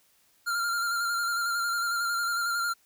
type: tone with vibrato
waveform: square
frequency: 1391 Hz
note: F6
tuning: 7 cents flat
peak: -27 dBFS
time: 0.46-2.74 s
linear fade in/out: 20 ms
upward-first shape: square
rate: 11 Hz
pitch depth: 24 cents each way
effects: white hiss -65 dBFS RMS until 2.85 s